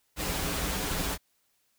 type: noise with comb filter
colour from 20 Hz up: pink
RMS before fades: -31 dBFS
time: 0.16-1.18 s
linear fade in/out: 50 ms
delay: 8.5 ms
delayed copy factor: -0.55
effects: white hiss -72 dBFS RMS until 1.78 s